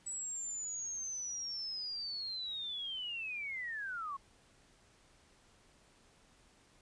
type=linear sweep; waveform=sine; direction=down; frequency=7902 to 1071 Hz; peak=-38 dBFS; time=0.06-4.17 s; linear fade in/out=10 ms; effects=pink hiss -66 dBFS RMS until 6.81 s + resampled to 22050 Hz